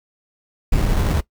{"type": "noise with sample-and-hold", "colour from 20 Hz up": "brown", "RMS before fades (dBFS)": -17, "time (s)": [0.72, 1.21], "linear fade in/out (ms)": 10, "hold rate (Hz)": 2450, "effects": ["noise-tail reverb RT60 0.1 s tail -18 dB re dry"]}